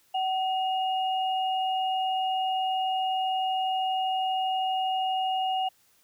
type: tone pair together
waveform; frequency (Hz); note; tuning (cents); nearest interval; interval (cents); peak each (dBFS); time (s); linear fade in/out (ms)
sine; 754.6 / 2858; F#5 / F7; +34 / +39; octave + major seventh; 2305; -25 / -34; 0.14-5.69; 10
effects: white hiss -64 dBFS RMS until 6.03 s